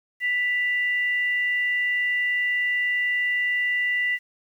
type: tone pair together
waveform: sine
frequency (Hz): 1975.5 / 2786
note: B6 / F7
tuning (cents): 0 / -5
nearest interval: tritone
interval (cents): 595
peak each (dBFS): -21 / -33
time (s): 0.2-4.19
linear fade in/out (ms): 50
effects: 9-bit